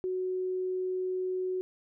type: tone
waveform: sine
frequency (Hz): 370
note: F#4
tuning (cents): 0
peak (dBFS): -29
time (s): 0.04-1.61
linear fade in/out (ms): 0
effects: none